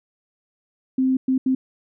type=tone bursts at uneven times; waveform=sine; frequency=260.9 Hz; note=C4; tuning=5 cents flat; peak=-16 dBFS; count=3; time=0.98-1.17 / 1.28-1.38 / 1.46-1.55 s; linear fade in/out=5 ms; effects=none